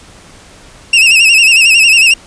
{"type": "tone with vibrato", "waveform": "40% pulse", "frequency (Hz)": 2672, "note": "E7", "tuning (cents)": 23, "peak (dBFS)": -3, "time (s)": [0.93, 2.14], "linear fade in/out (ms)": 5, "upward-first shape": "sine", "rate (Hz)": 11, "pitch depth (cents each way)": 88, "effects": ["pink hiss -38 dBFS RMS until 2.26 s", "resampled to 22050 Hz"]}